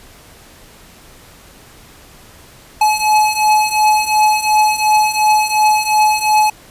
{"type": "beating tone pair", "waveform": "square", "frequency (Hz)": [852, 854.8], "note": ["G#5", "G#5"], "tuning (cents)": [44, 50], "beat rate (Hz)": 2.8, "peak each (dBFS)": [-16, -13], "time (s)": [2.81, 6.5], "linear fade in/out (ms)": 5, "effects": ["pink hiss -42 dBFS RMS until 6.7 s", "resampled to 32000 Hz"]}